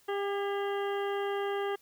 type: harmonic tone with a mistuned harmonic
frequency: 400.2 Hz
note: G4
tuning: 36 cents sharp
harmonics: 1 / 2 / 3 / 4 / 5 / 7 / 8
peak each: -31 / -37 / -41 / -43 / -45 / -48 / -49 dBFS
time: 0.08-1.76 s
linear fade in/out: 10 ms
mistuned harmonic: 4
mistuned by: +31 cents
effects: white hiss -64 dBFS RMS until 1.81 s